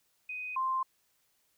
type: tone pair in turn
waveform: sine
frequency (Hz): 2500 / 1047.2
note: D#7 / C6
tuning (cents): +8 / +1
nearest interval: octave + minor third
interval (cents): 1507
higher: first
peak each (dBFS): -36 / -28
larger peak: second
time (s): 0.29-0.56 / 0.56-0.83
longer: neither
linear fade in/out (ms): 5
effects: white hiss -73 dBFS RMS until 1.57 s